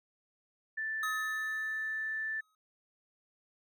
sine tone, 1763 Hz, A6, 3 cents sharp, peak -33 dBFS, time 0.77-2.41 s, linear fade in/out 10 ms
square tone with exponential decay, 1269 Hz, D#6, 34 cents sharp, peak -34 dBFS, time 1.03-2.55 s, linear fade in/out 2 ms, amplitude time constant 330 ms
effects none

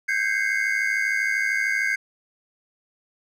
triangle tone cluster, 1552 / 1625 / 2071 / 2178 Hz, G6 / G#6 / C7 / C#7, -18 / -38 / -18 / -31 cents, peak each -25 dBFS, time 0.08-1.96 s, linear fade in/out 10 ms, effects none

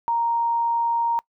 sine tone, 932.3 Hz, A#5, in tune, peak -19 dBFS, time 0.08-1.19 s, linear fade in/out 0 ms, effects noise-tail reverb RT60 0.1 s tail -24 dB re dry

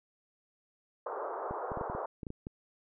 pink band-pass noise, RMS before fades -38 dBFS, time 1.06-2.06 s, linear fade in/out 5 ms, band 400 to 1300 Hz, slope 48 dB/octave
clicks, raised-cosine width 3 ms, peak -27 dBFS, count 10, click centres 1.51 / 1.718 / 1.773 / 1.812 / 1.899 / 1.95 / 2.232 / 2.268 / 2.304 / 2.469 s
effects none

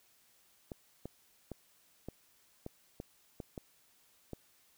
clicks, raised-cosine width 2 ms, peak -28 dBFS, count 9, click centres 0.718 / 1.056 / 1.517 / 2.086 / 2.664 / 3.001 / 3.402 / 3.578 / 4.333 s, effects white hiss -68 dBFS RMS until 4.77 s

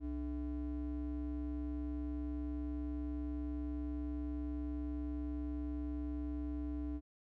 triangle ring-modulated tone, 180 Hz, F#3, 47 cents flat, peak -32 dBFS, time 0-7.01 s, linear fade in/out 50 ms, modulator 115 Hz, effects none

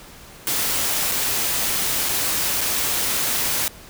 white noise with dropouts, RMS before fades -22 dBFS, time 0.47-3.68 s, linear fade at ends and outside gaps 0 ms, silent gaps 1.115-1.119 / 2.088-2.092 / 2.608-2.613 s, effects pink hiss -43 dBFS RMS until 3.89 s

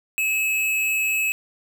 square tone with amplitude modulation, 2587 Hz, E7, 33 cents flat, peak -19 dBFS, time 0.18-1.32 s, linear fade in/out 0 ms, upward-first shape sine, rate 222 Hz, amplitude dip 35%, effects none

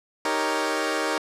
15% pulse chord, Eb dominant seventh, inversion none, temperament equal, 311.1 / 392 / 466.2 / 554.4 Hz, Eb4 / G4 / Bb4 / Db5, 0 / 0 / 0 / 0 cents, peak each -22 / -24 / -22 / -23 dBFS, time 0.25-1.18 s, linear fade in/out 2 ms, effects low-pass 9000 Hz 12 dB/octave

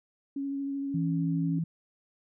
sine tone with vibrato, 277.2 Hz, C#4, in tune, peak -30 dBFS, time 0.36-1.59 s, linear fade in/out 5 ms, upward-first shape triangle, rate 13 Hz, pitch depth 17 cents each way
sine tone, 164.81 Hz, E3, in tune, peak -27 dBFS, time 0.94-1.64 s, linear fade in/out 5 ms
effects none

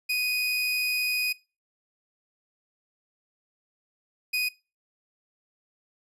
30% pulse tone pair in turn, 2489 / 2489 Hz, D#7 / D#7, 0 / 0 cents, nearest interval unison, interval 0 cents, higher neither, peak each -22 dBFS, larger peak neither, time 0.09-1.33 / 4.33-4.49 s, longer first, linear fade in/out 10 ms, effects noise-tail reverb RT60 0.3 s tail -22 dB re dry + resampled to 32000 Hz

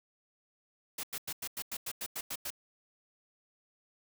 white noise bursts, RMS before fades -38 dBFS, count 11, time 0.98-2.504 s, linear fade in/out 5 ms, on 54 ms, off 93 ms, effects none

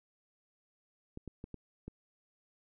clicks, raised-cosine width 3 ms, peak -30 dBFS, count 5, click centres 1.174 / 1.277 / 1.441 / 1.543 / 1.88 s, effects none

